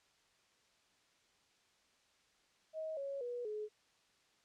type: tone with pitch steps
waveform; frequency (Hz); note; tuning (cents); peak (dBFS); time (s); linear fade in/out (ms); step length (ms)
sine; 633 / 554.3 / 485.3 / 424.9; D#5 / C#5 / B4 / G#4; +30 / 0 / -30 / +40; -39; 2.73-3.69; 50; 240
effects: white hiss -72 dBFS RMS until 4.44 s + low-pass 6000 Hz 12 dB/octave